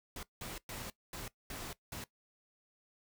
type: noise bursts at uneven times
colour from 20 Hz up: pink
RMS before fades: -44 dBFS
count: 6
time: 0.16-0.23 / 0.41-0.58 / 0.69-0.9 / 1.13-1.28 / 1.5-1.73 / 1.92-2.04 s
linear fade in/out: 2 ms
effects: noise-tail reverb RT60 0.1 s tail -18 dB re dry